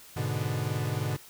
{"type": "chord", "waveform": "45% pulse", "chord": "G# diminished", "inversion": "none", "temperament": "equal", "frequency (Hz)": [103.83, 123.47, 146.83], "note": ["G#2", "B2", "D3"], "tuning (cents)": [0, 0, 0], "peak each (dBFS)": [-33, -32, -33], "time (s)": [0.16, 1.17], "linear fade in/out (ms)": 10, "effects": ["white hiss -51 dBFS RMS until 1.29 s"]}